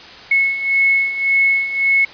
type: beating tone pair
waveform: sine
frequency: 2190 / 2191.8 Hz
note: C#7 / C#7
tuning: -22 / -20 cents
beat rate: 1.8 Hz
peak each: -19 / -14 dBFS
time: 0.31-2.05 s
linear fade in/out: 5 ms
effects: white hiss -37 dBFS RMS until 2.13 s + resampled to 11025 Hz